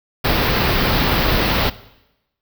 pink band-stop noise, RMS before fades -17 dBFS, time 0.24-1.7 s, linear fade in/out 10 ms, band 5000 to 14000 Hz, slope 48 dB/octave, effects noise-tail reverb RT60 0.9 s tail -18 dB re dry

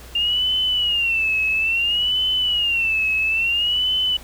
sine tone with vibrato, 2794 Hz, F7, in tune, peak -17 dBFS, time 0.15-4.17 s, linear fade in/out 5 ms, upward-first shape sine, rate 0.59 Hz, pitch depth 140 cents each way, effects added 60 Hz sine -40 dBFS peak until 4.23 s + pink hiss -43 dBFS RMS until 4.23 s

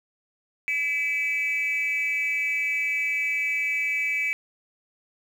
sine tone with amplitude modulation, 2300 Hz, D7, 37 cents flat, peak -18 dBFS, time 0.68-4.33 s, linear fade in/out 0 ms, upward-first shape sine, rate 296 Hz, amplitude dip 90%, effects tanh soft clip ceiling -16 dBFS + 8-bit

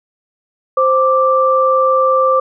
sine tone pair together, 523.3 / 1174.7 Hz, C5 / D6, 0 / 0 cents, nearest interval octave + major second, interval 1400 cents, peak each -12 dBFS, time 0.77-2.4 s, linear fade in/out 5 ms, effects none

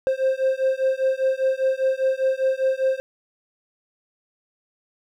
triangle beating tone pair, 525 / 530 Hz, C5 / C5, +6 / +22 cents, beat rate 5 Hz, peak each -20 dBFS, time 0.07-3 s, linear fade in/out 0 ms, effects none

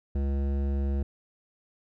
sine tone with hard clipping, 69.3 Hz, C#2, in tune, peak -27 dBFS, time 0.15-1.03 s, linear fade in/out 5 ms, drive 14 dB, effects none

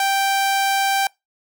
sawtooth tone, 784 Hz, G5, in tune, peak -13 dBFS, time 0-1.07 s, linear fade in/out 2 ms, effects noise-tail reverb RT60 0.2 s tail -24 dB re dry

